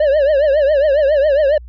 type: tone with vibrato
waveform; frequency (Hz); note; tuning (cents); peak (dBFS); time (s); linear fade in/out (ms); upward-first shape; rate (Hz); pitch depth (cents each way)
triangle; 579; D5; -25; -8; 0-1.58; 5; triangle; 7.3; 160
effects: added 60 Hz sine -32 dBFS peak until 1.68 s + resampled to 11025 Hz